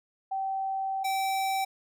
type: tone pair in turn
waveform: sine / square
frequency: 773 / 773 Hz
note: G5 / G5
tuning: -24 / -24 cents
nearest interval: unison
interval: 0 cents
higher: neither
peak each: -28 / -27 dBFS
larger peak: second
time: 0.31-1.04 / 1.04-1.65 s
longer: first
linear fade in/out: 10 ms
effects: none